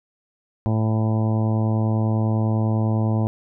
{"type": "harmonic tone", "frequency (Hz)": 110, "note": "A2", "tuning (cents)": 0, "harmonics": [1, 2, 3, 4, 5, 6, 7, 8, 9], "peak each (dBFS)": [-19, -24, -30, -36, -34, -35, -36, -38, -39], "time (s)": [0.66, 3.27], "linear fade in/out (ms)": 0, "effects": []}